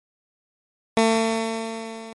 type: tone with level ramp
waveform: 15% pulse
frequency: 224.9 Hz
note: A3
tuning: 38 cents sharp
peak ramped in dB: -8 to -30 dBFS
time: 0.97-2.13 s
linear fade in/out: 2 ms
effects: MP3 48 kbps